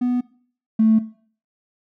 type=tone pair in turn; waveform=triangle; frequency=246.9 / 220.4 Hz; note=B3 / A3; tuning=0 / +3 cents; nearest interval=major second; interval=197 cents; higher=first; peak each=-15 / -8 dBFS; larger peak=second; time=0.01-0.21 / 0.79-0.99 s; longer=neither; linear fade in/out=10 ms; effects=noise-tail reverb RT60 0.5 s tail -21 dB re dry + tanh soft clip ceiling -10 dBFS